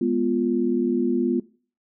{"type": "chord", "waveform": "sine", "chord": "F diminished", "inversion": "first", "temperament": "equal", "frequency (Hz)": [207.7, 246.9, 349.2], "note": ["Ab3", "Cb4", "F4"], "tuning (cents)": [0, 0, 0], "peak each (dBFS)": [-27, -22, -23], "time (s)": [0.01, 1.4], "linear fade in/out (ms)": 5, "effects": ["noise-tail reverb RT60 0.4 s tail -19 dB re dry"]}